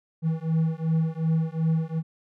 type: beating tone pair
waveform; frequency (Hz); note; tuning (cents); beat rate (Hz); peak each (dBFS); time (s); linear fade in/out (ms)
triangle; 160 / 162.7; D#3 / E3; +49 / -22; 2.7; -23; 0.22-2.03; 50
effects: none